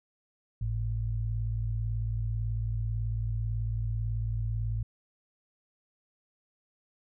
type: tone pair together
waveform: sine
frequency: 51.84 / 110 Hz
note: G#1 / A2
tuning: -2 / 0 cents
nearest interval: octave + minor second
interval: 1302 cents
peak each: -32 / -30 dBFS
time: 0.61-4.83 s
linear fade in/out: 5 ms
effects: none